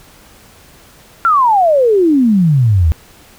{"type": "exponential sweep", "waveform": "sine", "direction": "down", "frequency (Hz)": [1396.9, 73.7], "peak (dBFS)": -7, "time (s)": [1.25, 2.92], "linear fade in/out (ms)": 0, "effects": ["pink hiss -43 dBFS RMS until 3.38 s"]}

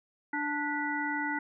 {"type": "harmonic tone with a mistuned harmonic", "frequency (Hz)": 293.7, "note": "D4", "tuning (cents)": 0, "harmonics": [1, 3, 5, 7], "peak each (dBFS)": [-35, -35, -35, -35], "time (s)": [0.33, 1.39], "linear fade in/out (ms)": 5, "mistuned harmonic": 7, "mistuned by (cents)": -79, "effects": []}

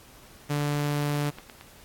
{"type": "tone", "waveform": "sawtooth", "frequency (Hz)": 146.1, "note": "D3", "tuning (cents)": -9, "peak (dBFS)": -21, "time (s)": [0.49, 1.31], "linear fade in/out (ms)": 20}
{"type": "click train", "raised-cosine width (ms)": 0.3, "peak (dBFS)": -26, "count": 5, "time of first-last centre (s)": [1.16, 1.611], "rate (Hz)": 8.87}
{"effects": ["pink hiss -52 dBFS RMS until 1.84 s", "AAC 64 kbps"]}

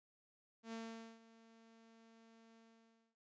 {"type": "tone with ADSR envelope", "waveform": "sawtooth", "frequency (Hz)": 226.5, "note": "A#3", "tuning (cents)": -50, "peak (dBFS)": -40, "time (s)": [0.63, 3.16], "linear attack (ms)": 98, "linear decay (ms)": 460, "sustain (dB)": -19, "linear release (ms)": 590, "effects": ["noise-tail reverb RT60 0.2 s tail -24 dB re dry", "resampled to 16000 Hz"]}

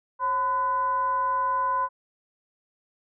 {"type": "tone with frequency modulation", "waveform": "sine", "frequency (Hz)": 1012, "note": "B5", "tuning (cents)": 42, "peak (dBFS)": -22, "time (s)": [0.19, 1.89], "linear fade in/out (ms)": 50, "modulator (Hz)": 470, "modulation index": 0.4, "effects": []}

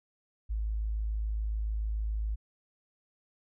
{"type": "tone", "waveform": "sine", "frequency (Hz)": 53.5, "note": "A1", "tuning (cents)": -48, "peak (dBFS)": -29, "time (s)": [0.49, 2.36], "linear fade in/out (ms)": 20, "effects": []}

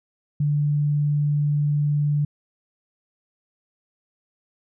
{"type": "tone", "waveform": "sine", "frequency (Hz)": 146.83, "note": "D3", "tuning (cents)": 0, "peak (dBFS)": -18, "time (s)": [0.4, 2.25], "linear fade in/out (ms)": 5, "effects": []}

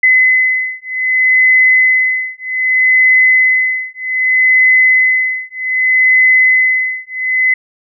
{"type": "beating tone pair", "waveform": "sine", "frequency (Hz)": [2029, 2029.64], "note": ["B6", "B6"], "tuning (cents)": [46, 47], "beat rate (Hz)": 0.64, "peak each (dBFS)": -11, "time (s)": [0.03, 7.54], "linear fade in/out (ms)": 5, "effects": []}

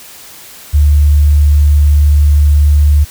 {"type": "tone", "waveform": "sine", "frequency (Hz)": 73.42, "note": "D2", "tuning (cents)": 0, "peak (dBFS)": -4, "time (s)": [0.73, 3.05], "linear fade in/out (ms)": 20, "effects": ["white hiss -34 dBFS RMS until 3.1 s"]}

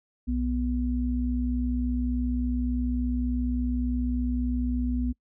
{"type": "tone pair together", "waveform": "sine", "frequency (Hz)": [61.73, 246.9], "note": ["B1", "B3"], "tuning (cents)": [0, 0], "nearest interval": "2 octaves", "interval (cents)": 2400, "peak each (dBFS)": -27, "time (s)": [0.27, 5.13], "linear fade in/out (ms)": 20, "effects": ["noise-tail reverb RT60 0.1 s tail -24 dB re dry"]}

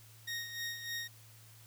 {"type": "tone with tremolo", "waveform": "20% pulse", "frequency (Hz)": 1864.7, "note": "A#6", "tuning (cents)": 0, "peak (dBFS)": -31, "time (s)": [0.27, 1.08], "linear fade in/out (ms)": 10, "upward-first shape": "sine", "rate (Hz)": 3.3, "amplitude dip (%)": 60, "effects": ["added 111 Hz sine -57 dBFS peak until 1.66 s", "white hiss -60 dBFS RMS until 1.66 s"]}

